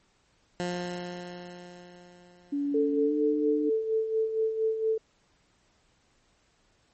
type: tone with exponential decay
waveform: 15% pulse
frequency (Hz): 177.2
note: F3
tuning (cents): +25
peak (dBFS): -22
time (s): 0.6-3.36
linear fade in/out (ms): 0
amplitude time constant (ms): 600
type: tone with pitch glide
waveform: sine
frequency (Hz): 285 to 299.9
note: C#4 to D4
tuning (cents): +48 to +36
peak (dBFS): -26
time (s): 2.52-3.7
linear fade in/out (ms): 10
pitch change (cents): +88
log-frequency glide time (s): 3.04-3.13
type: tone with tremolo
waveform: sine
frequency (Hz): 441.9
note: A4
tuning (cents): +7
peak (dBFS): -22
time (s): 2.74-4.98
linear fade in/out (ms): 5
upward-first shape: sine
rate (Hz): 4.3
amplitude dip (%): 60
effects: pink hiss -67 dBFS RMS until 6.93 s + MP3 32 kbps